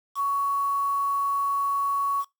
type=tone with quantisation; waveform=sine; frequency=1118 Hz; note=C#6; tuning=14 cents sharp; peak=-22 dBFS; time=0.15-2.25 s; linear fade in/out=50 ms; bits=7; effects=noise-tail reverb RT60 0.2 s tail -22 dB re dry